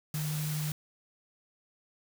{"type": "tone in noise", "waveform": "sine", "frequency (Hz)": 152, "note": "D#3", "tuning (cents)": -40, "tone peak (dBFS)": -31, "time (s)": [0.14, 0.72], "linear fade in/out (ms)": 2, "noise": "white", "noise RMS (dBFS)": -40, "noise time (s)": [0.14, 0.72], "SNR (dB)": 6, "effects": []}